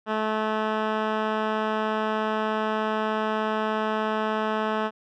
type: tone with low-pass filter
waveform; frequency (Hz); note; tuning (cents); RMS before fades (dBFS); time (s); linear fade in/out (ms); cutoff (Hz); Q
10% pulse; 216.7; A3; -26; -26; 0.06-4.91; 50; 2100; 1.2
effects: none